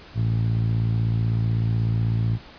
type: tone with band-pass filter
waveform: 10% pulse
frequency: 56.1 Hz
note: A1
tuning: 34 cents sharp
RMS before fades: -22 dBFS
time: 0.14-2.39 s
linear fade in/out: 50 ms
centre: 110 Hz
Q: 3.5
effects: pink hiss -45 dBFS RMS until 2.58 s + resampled to 11025 Hz